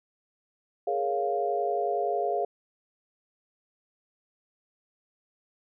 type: chord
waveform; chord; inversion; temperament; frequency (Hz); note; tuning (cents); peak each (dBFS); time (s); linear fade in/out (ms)
sine; Bb minor seventh; third; equal; 415.3 / 466.2 / 554.4 / 698.5; Ab4 / Bb4 / Db5 / F5; 0 / 0 / 0 / 0; -30 / -34 / -33 / -28; 0.87-2.45; 5
effects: none